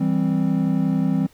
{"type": "chord", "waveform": "triangle", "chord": "C major", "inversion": "first", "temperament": "equal", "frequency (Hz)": [164.81, 196, 261.6], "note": ["E3", "G3", "C4"], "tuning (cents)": [0, 0, 0], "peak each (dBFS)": -20, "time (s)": [0, 1.27], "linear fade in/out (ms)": 10, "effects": ["pink hiss -55 dBFS RMS until 1.33 s"]}